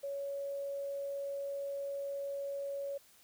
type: tone with quantisation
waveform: sine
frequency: 559 Hz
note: C#5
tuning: 14 cents sharp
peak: -36 dBFS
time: 0.03-2.98 s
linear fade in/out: 10 ms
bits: 11
effects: white hiss -63 dBFS RMS until 3.23 s